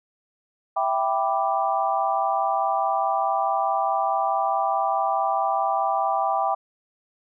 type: chord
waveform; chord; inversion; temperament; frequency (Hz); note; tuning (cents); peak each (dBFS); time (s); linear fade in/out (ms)
sine; E minor seventh; none; equal; 659.3 / 784 / 987.8 / 1174.7; E5 / G5 / B5 / D6; 0 / 0 / 0 / 0; -27 / -23 / -28 / -27; 0.76-6.55; 10
effects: none